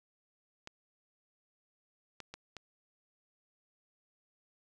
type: clicks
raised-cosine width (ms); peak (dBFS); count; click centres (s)
0.2; -27; 4; 0.674 / 2.203 / 2.34 / 2.567
effects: resampled to 24000 Hz